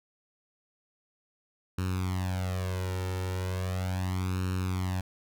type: tone with flanger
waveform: sawtooth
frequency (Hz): 92.5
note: F#2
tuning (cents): 0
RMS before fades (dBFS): -31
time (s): 1.78-5.01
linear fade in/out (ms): 5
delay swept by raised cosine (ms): 0.73 to 2.23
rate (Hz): 0.37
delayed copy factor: +0.9
effects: none